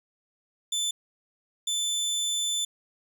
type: tone pair in turn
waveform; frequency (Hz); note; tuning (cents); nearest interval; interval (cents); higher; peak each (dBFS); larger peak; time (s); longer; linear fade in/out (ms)
25% pulse; 3520 / 3520; A7 / A7; 0 / 0; unison; 0; neither; -22; neither; 0.72-0.91 / 1.67-2.65; second; 5
effects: none